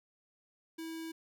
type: tone with notch filter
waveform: square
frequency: 325.2 Hz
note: E4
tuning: 23 cents flat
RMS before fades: -42 dBFS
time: 0.78-1.12 s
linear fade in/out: 10 ms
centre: 740 Hz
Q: 0.85
effects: none